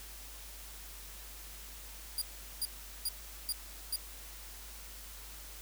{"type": "tone bursts", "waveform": "15% pulse", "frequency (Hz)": 4815, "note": "D8", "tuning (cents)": 42, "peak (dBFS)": -25, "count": 5, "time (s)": [2.18, 3.96], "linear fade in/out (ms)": 2, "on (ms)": 36, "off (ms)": 400, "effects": ["added 50 Hz sine -50 dBFS peak until 5.61 s", "white hiss -50 dBFS RMS until 5.61 s"]}